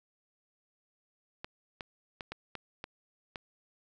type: clicks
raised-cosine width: 0.3 ms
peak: -23 dBFS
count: 7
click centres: 1.445 / 1.808 / 2.208 / 2.32 / 2.553 / 2.841 / 3.358 s
effects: none